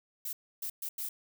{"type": "noise bursts at uneven times", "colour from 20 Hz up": "violet", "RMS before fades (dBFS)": -37, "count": 4, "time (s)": [[0.25, 0.33], [0.62, 0.7], [0.82, 0.89], [0.98, 1.09]], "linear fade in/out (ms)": 5, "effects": []}